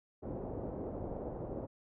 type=low-pass noise; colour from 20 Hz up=white; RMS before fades=-41 dBFS; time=0.22-1.67 s; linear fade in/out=20 ms; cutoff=610 Hz; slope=24 dB/octave; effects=none